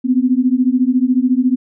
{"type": "beating tone pair", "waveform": "sine", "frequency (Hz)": [246.9, 260.9], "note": ["B3", "C4"], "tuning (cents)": [0, -5], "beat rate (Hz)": 14, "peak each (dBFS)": -14, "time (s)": [0.04, 1.56], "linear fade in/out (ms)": 20, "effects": []}